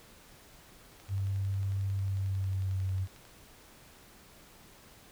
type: click train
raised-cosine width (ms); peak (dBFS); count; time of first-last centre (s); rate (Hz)
0.2; -37; 26; 1-3.252; 11.1
type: tone with pitch glide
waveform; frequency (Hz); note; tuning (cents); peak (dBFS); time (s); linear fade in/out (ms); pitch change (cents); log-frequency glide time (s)
sine; 97.8 to 94.58; G2 to F#2; -4 to +39; -29; 1.08-3.08; 50; -57; 1.92-2.85
effects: pink hiss -56 dBFS RMS until 5.11 s